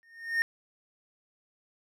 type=tone with exponential growth; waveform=triangle; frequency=1836 Hz; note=A#6; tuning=27 cents flat; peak=-19 dBFS; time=0.03-0.42 s; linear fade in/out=0 ms; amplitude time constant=83 ms; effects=none